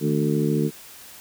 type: harmonic tone with a mistuned harmonic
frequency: 73.8 Hz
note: D2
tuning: 9 cents sharp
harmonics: 2 / 3 / 4 / 5 / 6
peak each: -23 / -25 / -26 / -27 / -28 dBFS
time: 0-0.71 s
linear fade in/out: 50 ms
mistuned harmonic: 2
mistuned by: +72 cents
effects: white hiss -44 dBFS RMS until 1.2 s